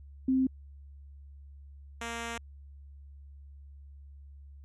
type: tone pair in turn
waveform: sine / 5% pulse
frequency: 261.6 / 232.4 Hz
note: C4 / A#3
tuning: 0 / -5 cents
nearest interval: major second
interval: 205 cents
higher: first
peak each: -23 / -24 dBFS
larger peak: first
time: 0.28-0.47 / 2.01-2.38 s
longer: second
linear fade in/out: 5 ms
effects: added 70 Hz sine -47 dBFS peak until 4.64 s + resampled to 24000 Hz